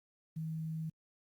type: tone with quantisation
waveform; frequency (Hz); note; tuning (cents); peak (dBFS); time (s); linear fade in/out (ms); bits
sine; 159.5; D#3; +43; -36; 0.36-0.9; 10; 11
effects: Opus 48 kbps